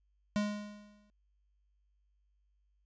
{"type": "tone with exponential decay", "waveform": "square", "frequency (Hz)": 207.7, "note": "G#3", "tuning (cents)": 0, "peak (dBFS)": -28, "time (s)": [0.36, 1.1], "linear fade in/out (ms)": 0, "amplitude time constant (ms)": 160, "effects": ["added 50 Hz sine -70 dBFS peak until 2.85 s", "resampled to 16000 Hz"]}